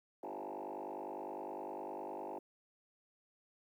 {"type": "tone with frequency modulation", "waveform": "sine", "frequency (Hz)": 607, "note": "D#5", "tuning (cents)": -43, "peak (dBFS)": -40, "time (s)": [0.23, 2.39], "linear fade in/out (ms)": 5, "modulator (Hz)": 49.9, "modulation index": 6.2, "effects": ["tanh soft clip ceiling -38 dBFS", "12-bit"]}